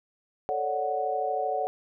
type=chord; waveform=sine; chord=D major seventh; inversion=second; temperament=equal; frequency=440 / 554.4 / 587.3 / 740 Hz; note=A4 / C#5 / D5 / F#5; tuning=0 / 0 / 0 / 0 cents; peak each=-33 / -33 / -34 / -28 dBFS; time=0.49-1.67 s; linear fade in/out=0 ms; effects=none